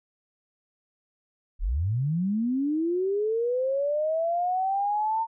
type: linear sweep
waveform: sine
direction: up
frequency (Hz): 30.87 to 911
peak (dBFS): -23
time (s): 1.59-5.27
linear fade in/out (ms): 50
effects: none